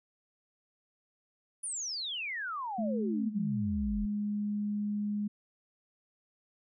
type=exponential sweep; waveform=sine; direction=down; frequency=9956 to 39.52 Hz; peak=-34 dBFS; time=1.63-4.06 s; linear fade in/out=10 ms
type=tone with pitch glide; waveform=sine; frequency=216 to 207.3 Hz; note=A3 to G#3; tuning=-32 to -3 cents; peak=-30 dBFS; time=2.78-5.28 s; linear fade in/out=10 ms; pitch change=-71 cents; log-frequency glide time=3.24-3.42 s
effects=none